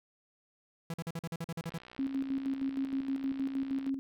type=tone bursts; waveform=45% pulse; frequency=165.9 Hz; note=E3; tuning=11 cents sharp; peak=-35 dBFS; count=11; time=0.9-1.779 s; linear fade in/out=2 ms; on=39 ms; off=45 ms
type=click train; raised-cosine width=0.3 ms; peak=-35 dBFS; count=140; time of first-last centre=1.64-3.893 s; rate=61.7 Hz
type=tone with tremolo; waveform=sine; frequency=270.3 Hz; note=C#4; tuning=44 cents flat; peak=-29 dBFS; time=1.99-3.99 s; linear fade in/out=0 ms; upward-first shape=square; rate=6.4 Hz; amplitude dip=55%
effects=none